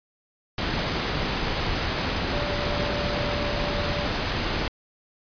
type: tone in noise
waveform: sine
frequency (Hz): 584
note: D5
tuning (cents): -10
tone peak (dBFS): -31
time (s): 2.33-4.07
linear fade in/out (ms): 2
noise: pink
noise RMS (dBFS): -26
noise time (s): 0.58-4.68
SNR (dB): -8
effects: resampled to 11025 Hz